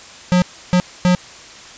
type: tone bursts at uneven times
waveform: square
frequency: 180 Hz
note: F#3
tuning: 47 cents flat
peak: -11 dBFS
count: 3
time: 0.32-0.42 / 0.73-0.8 / 1.05-1.15 s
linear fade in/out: 0 ms
effects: white hiss -38 dBFS RMS until 1.77 s + resampled to 16000 Hz